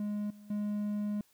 triangle tone with level steps, 207.7 Hz, G#3, in tune, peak -30 / -48 / -29 dBFS, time 0-1.21 s, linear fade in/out 2 ms, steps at 0.3 / 0.5 s, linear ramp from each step 5 ms, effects white hiss -68 dBFS RMS until 1.33 s

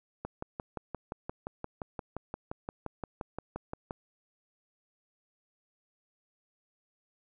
click train, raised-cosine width 1 ms, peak -22 dBFS, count 22, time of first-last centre 0.25-3.909 s, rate 5.74 Hz, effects none

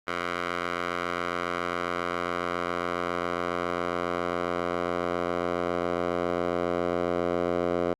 10% pulse tone with band-pass filter sweep, 87.31 Hz, F2, in tune, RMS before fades -29 dBFS, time 0.07-7.94 s, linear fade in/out 10 ms, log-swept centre 1500 to 620 Hz, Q 1.2, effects Opus 48 kbps

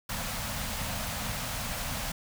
pink band-stop noise, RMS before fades -34 dBFS, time 0.09-2.12 s, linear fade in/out 5 ms, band 260 to 520 Hz, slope 48 dB/octave, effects none

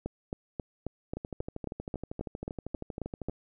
two click trains, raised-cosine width 2 ms, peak -23 / -20 dBFS, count 28 / 13, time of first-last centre 1.17-3.296 / 0.06-3.286 s, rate 12.7 / 3.72 Hz, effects none

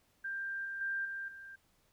sine tone with level steps, 1586 Hz, G6, 20 cents sharp, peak -36 / -38 / -33 / -38 / -47 dBFS, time 0.24-1.56 s, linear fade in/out 10 ms, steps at 0.65 / 0.81 / 1.05 / 1.28 s, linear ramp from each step 2 ms, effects pink hiss -72 dBFS RMS until 1.92 s

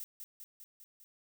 violet noise with echo, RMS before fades -43 dBFS, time 0-0.04 s, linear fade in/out 0 ms, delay 200 ms, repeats 5, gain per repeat -3 dB, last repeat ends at 1.04 s, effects none

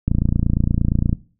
click train, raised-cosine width 5 ms, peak -5 dBFS, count 31, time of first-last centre 0.08-1.129 s, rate 28.6 Hz, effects noise-tail reverb RT60 0.4 s tail -19 dB re dry

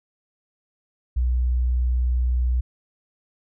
sine tone, 61.7 Hz, B1, 1 cent flat, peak -18 dBFS, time 1.16-2.61 s, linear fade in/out 10 ms, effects none

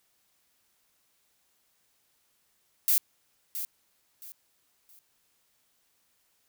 violet noise with echo, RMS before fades -23 dBFS, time 2.88-2.98 s, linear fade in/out 0 ms, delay 670 ms, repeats 3, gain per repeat -11 dB, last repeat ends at 4.99 s, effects white hiss -71 dBFS RMS until 6.48 s

